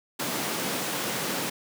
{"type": "high-pass noise", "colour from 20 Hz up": "pink", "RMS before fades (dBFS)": -30, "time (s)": [0.19, 1.5], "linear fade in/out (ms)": 10, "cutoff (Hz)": 160, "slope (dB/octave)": 24, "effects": []}